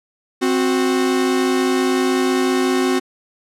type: tone pair together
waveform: 45% pulse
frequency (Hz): 261.7 / 367.4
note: C4 / F#4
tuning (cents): 0 / -12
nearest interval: tritone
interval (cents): 588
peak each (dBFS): -18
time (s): 0.41-3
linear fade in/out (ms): 20
effects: low-pass 11000 Hz 12 dB/octave